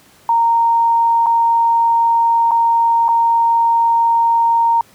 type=tone with dropouts; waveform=sine; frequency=926 Hz; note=A#5; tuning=12 cents flat; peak=-10 dBFS; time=0.29-4.81 s; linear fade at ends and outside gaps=2 ms; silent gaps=1.261-1.266 / 2.51-2.516 / 3.083-3.088 s; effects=pink hiss -48 dBFS RMS until 4.94 s + high-pass 80 Hz 12 dB/octave